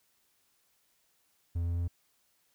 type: tone with pitch steps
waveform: triangle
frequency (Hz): 85.1 / 85.74 / 86.39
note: F2 / F2 / F2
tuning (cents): -44 / -31 / -18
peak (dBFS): -27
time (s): 1.55-1.88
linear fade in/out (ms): 10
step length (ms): 110
effects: white hiss -72 dBFS RMS until 2.54 s

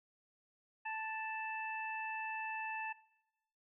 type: harmonic tone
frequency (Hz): 880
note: A5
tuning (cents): 0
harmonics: 1 / 2 / 3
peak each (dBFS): -41 / -44 / -44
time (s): 0.85-2.93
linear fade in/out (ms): 10
effects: noise-tail reverb RT60 0.9 s tail -20 dB re dry

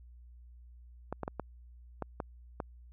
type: clicks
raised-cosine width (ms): 1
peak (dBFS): -21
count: 7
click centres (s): 1.126 / 1.233 / 1.279 / 1.397 / 2.023 / 2.202 / 2.602
effects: added 60 Hz sine -51 dBFS peak until 2.92 s

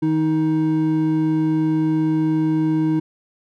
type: tone pair together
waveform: triangle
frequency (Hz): 157.1 / 314.2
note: D#3 / D#4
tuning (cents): +17 / +17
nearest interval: octave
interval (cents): 1200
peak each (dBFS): -20 / -15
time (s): 0.02-3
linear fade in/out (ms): 10
effects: none

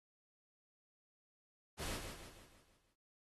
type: noise with echo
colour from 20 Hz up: pink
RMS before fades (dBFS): -43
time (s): 1.77-2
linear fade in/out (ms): 50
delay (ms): 160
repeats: 6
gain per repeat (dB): -6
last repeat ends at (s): 2.96
effects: AAC 32 kbps

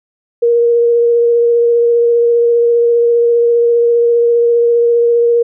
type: tone with vibrato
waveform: sine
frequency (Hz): 471.2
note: A#4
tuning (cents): +19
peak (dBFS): -7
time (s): 0.42-5.43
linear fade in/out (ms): 10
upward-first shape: sine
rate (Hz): 15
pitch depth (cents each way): 11
effects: none

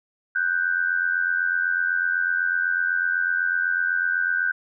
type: tone pair together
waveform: sine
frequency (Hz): 1480 / 1568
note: F#6 / G6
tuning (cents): 0 / 0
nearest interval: minor second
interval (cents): 100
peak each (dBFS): -23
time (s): 0.35-4.52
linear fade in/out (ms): 10
effects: none

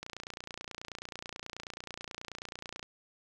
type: click train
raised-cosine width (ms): 0.2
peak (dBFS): -23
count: 83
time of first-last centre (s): 0.03-2.829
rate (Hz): 29.3
effects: none

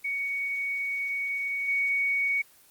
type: tone with level steps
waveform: sine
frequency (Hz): 2235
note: C#7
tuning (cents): +14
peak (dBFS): -27 / -23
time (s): 0.04-2.42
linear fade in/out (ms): 10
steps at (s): 1.68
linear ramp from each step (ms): 5
effects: white hiss -57 dBFS RMS until 2.7 s + Opus 24 kbps

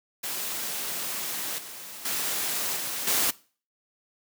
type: noise with level steps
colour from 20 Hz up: white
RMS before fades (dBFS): -32 / -41 / -29 / -32 / -24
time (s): 0.23-3.31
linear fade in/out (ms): 10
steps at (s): 1.58 / 2.05 / 2.76 / 3.07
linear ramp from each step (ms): 5
effects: noise-tail reverb RT60 0.4 s tail -21 dB re dry + high-pass 150 Hz 12 dB/octave

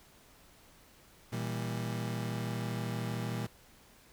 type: chord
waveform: 35% pulse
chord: E diminished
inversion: second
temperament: just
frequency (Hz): 118.67 / 164.81 / 197.78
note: Bb2 / E3 / G3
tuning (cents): +31 / 0 / +16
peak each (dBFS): -34 / -39 / -39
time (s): 1.32-3.47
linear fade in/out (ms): 10
effects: pink hiss -60 dBFS RMS until 4.12 s

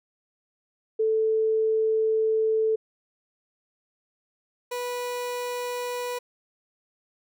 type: tone pair in turn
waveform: sine / 30% pulse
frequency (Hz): 440 / 490.4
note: A4 / B4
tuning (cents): 0 / -12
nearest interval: major second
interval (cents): 188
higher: second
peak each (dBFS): -20 / -26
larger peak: first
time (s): 0.99-2.76 / 4.71-6.19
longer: first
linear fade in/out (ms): 10
effects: none

